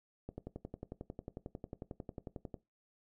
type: click train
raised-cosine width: 2 ms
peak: -29 dBFS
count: 26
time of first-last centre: 0.29-2.542 s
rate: 11.1 Hz
effects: noise-tail reverb RT60 0.2 s tail -18 dB re dry